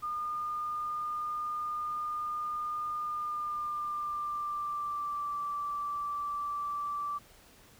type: tone with pitch glide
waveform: sine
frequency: 1215 to 1165.5 Hz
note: D#6 to D6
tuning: -42 to -14 cents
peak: -32 dBFS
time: 0.02-7.19 s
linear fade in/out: 20 ms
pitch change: -72 cents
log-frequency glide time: 2.92-5.39 s
effects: pink hiss -58 dBFS RMS until 7.79 s